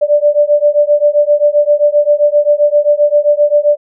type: beating tone pair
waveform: sine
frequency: 585 / 592.6 Hz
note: D5 / D5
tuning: -7 / +15 cents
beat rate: 7.6 Hz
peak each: -10 dBFS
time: 0.01-3.77 s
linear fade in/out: 20 ms
effects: none